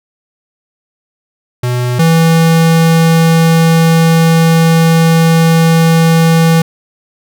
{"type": "tone pair in turn", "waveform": "square", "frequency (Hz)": [123.47, 164.1], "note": ["B2", "E3"], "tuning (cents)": [0, -8], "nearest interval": "perfect fourth", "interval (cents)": 492, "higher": "second", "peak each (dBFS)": [-12, -6], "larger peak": "second", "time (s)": [[1.63, 1.99], [1.99, 6.62]], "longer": "second", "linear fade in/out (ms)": 5, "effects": []}